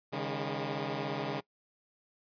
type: chord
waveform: 10% pulse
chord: C# suspended second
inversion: none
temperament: equal with one note detuned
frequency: 138.59 / 155.56 / 202.8 Hz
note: C#3 / D#3 / G#3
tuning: 0 / 0 / -41 cents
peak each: -28 / -30 / -31 dBFS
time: 0.12-1.41 s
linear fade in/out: 20 ms
effects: noise-tail reverb RT60 0.1 s tail -22 dB re dry + resampled to 11025 Hz